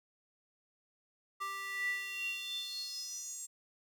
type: tone with high-pass filter sweep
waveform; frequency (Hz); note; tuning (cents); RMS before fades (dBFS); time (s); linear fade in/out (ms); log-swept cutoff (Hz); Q
square; 392.7; G4; +3; -40; 1.4-3.47; 20; 1300 to 7700; 9.4
effects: none